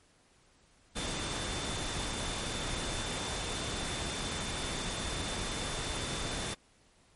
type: tone in noise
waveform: sine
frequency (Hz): 3548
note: A7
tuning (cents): +14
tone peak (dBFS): -43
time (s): 0.95-6.55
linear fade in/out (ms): 20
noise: pink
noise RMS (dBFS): -36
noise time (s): 0.95-6.55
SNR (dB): -10
effects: pink hiss -65 dBFS RMS until 7.15 s + MP3 48 kbps